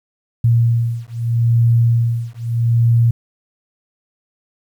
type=beating tone pair; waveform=sine; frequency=116.54 / 117.33 Hz; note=A#2 / A#2; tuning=0 / +12 cents; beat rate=0.79 Hz; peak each=-15 dBFS; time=0.44-3.11 s; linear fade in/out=5 ms; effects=8-bit